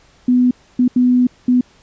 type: tone bursts at uneven times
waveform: sine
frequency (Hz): 248.7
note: B3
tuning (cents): +12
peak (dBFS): -9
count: 4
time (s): 0.28-0.51 / 0.79-0.88 / 0.96-1.27 / 1.48-1.61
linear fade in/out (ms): 5
effects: pink hiss -51 dBFS RMS until 1.82 s + resampled to 16000 Hz